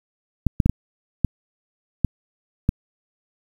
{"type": "clicks", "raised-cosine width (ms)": 5, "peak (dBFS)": -4, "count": 7, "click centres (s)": [0.467, 0.602, 0.66, 0.696, 1.247, 2.047, 2.691], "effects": ["7-bit"]}